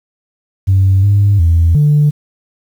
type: tone with pitch steps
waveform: sine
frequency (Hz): 95.9 / 101.1 / 83.5 / 148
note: G2 / G#2 / E2 / D3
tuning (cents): -37 / -46 / +23 / +14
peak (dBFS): -5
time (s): 0.67-2.11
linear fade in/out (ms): 20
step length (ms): 360
effects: tanh soft clip ceiling -3 dBFS + 7-bit

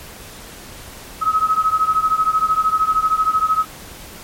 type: beating tone pair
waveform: sine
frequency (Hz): 1274 / 1287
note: D#6 / E6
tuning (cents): +41 / -42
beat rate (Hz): 13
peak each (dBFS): -16 / -18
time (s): 1.21-3.65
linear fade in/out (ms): 20
effects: pink hiss -37 dBFS RMS until 4.23 s + MP3 64 kbps

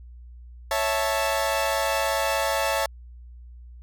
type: chord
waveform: sawtooth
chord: A major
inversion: first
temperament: equal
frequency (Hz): 554.4 / 659.3 / 880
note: C#5 / E5 / A5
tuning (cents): 0 / 0 / 0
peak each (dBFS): -23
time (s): 0.71-2.86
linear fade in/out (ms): 2
effects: added 60 Hz sine -41 dBFS peak until 3.82 s

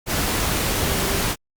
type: tone in noise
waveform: sine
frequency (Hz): 392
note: G4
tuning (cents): 0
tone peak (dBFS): -32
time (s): 0.68-1.25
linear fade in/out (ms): 50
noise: pink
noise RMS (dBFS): -22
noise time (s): 0.06-1.36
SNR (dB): -13
effects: Opus 48 kbps

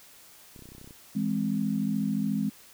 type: clicks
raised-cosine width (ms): 3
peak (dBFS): -35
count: 12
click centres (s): 0.562 / 0.592 / 0.623 / 0.656 / 0.689 / 0.72 / 0.75 / 0.782 / 0.814 / 0.844 / 0.875 / 0.908
type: chord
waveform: sine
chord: E augmented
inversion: none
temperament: equal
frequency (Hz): 164.81 / 207.7 / 261.6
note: E3 / G#3 / B#3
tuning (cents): 0 / 0 / 0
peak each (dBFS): -33 / -27 / -31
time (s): 1.15-2.5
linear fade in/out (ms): 10
effects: white hiss -53 dBFS RMS until 2.73 s

